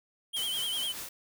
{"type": "tone with vibrato", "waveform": "square", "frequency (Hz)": 3136, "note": "G7", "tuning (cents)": 0, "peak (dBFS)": -31, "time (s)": [0.33, 0.93], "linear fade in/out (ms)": 20, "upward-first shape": "sine", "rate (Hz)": 10, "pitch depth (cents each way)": 73}
{"type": "noise with tremolo", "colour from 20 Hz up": "white", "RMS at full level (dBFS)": -39, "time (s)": [0.36, 1.09], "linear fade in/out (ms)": 5, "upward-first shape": "sine", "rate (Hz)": 5.1, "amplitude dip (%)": 45}
{"effects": []}